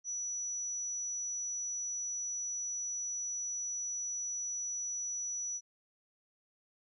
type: tone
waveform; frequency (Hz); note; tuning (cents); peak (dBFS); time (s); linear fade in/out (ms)
sine; 5900; F#8; -6; -35; 0.04-5.61; 50
effects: none